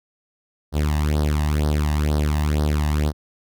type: tone with flanger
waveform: sawtooth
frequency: 74.9 Hz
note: D2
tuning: 35 cents sharp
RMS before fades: -20 dBFS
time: 0.72-3.13 s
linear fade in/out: 50 ms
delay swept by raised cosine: 0.2 to 1.1 ms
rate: 2.1 Hz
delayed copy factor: +0.8
effects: none